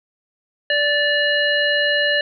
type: harmonic tone with a mistuned harmonic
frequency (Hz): 584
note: D5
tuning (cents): -10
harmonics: 1 / 3 / 5 / 7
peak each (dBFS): -21 / -18 / -22 / -27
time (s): 0.7-2.21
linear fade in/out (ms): 2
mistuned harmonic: 5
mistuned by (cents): -23
effects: none